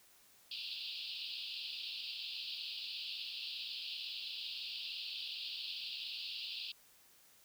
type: band-pass noise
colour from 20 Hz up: white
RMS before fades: -44 dBFS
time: 0.51-6.72 s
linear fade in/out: 5 ms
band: 2600 to 4800 Hz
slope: 96 dB/octave
effects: white hiss -65 dBFS RMS until 7.44 s